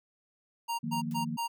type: tone bursts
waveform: square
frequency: 932.3 Hz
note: A#5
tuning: in tune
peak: -31 dBFS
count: 4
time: 0.68-1.48 s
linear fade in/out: 20 ms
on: 110 ms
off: 120 ms
type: chord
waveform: sine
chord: Eb suspended second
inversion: none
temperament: equal with one note detuned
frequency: 154.76 / 174.61 / 233.1 Hz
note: Eb3 / F3 / Bb3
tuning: -9 / 0 / 0 cents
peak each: -37 / -39 / -34 dBFS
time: 0.83-1.37 s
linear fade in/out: 10 ms
type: noise with exponential decay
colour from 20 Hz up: white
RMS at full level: -50 dBFS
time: 1.11-1.24 s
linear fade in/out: 1 ms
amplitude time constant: 28 ms
effects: none